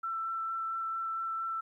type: tone with vibrato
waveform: sine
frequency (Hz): 1336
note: E6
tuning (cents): +23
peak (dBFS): -32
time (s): 0.03-1.61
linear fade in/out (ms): 10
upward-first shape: sine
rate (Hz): 4.4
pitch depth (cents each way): 9
effects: 12-bit